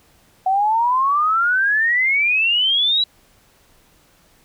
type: exponential sweep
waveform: sine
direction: up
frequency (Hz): 743 to 3948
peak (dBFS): -14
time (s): 0.46-3.04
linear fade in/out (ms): 5
effects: pink hiss -55 dBFS RMS until 4.44 s